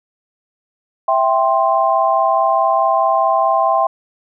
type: chord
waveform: sine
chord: C major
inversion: first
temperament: equal with one note detuned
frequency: 659.3 / 784 / 1049.5 Hz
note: E5 / G5 / C6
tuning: 0 / 0 / +5 cents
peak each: -16 dBFS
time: 1.08-3.87 s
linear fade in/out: 5 ms
effects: none